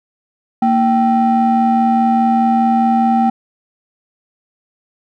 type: ring-modulated tone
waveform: triangle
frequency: 273.7 Hz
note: C#4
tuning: 22 cents flat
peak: -5 dBFS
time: 0.62-3.3 s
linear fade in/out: 5 ms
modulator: 505 Hz
effects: none